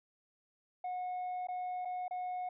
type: tone with dropouts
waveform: sine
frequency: 728 Hz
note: F#5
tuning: 28 cents flat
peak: -33 dBFS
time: 0.84-2.49 s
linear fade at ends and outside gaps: 5 ms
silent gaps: 1.471-1.485 / 1.85-1.854 / 2.081-2.109 s
effects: tanh soft clip ceiling -35 dBFS